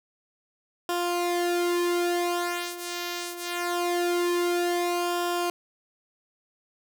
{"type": "tone with flanger", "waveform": "sawtooth", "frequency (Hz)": 350, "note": "F4", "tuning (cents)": 4, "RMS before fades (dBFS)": -27, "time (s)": [0.89, 5.5], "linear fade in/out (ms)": 2, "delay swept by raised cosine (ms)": [0.47, 2.97], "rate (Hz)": 0.23, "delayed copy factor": -0.7, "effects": []}